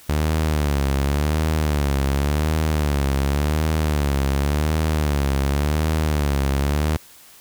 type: tone with vibrato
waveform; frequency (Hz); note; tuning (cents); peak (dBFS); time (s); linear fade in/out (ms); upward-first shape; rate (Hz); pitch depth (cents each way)
sawtooth; 73.42; D2; 0; -14; 0.09-6.97; 5; sine; 0.9; 120
effects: white hiss -47 dBFS RMS until 7.4 s